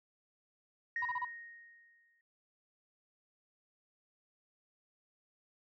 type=tone with exponential decay; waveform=sine; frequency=1864.7 Hz; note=A#6; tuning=in tune; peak=-33 dBFS; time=0.96-2.21 s; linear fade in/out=2 ms; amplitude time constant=270 ms
type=tone bursts; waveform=sine; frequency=987.8 Hz; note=B5; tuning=in tune; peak=-33 dBFS; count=4; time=1.02-1.249 s; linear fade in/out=5 ms; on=34 ms; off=31 ms
effects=noise-tail reverb RT60 0.3 s tail -25 dB re dry + tanh soft clip ceiling -26 dBFS